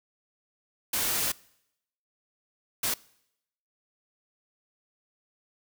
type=noise bursts at uneven times; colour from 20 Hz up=white; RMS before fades=-28 dBFS; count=2; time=0.93-1.32 / 2.83-2.94 s; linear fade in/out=5 ms; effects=noise-tail reverb RT60 0.8 s tail -23 dB re dry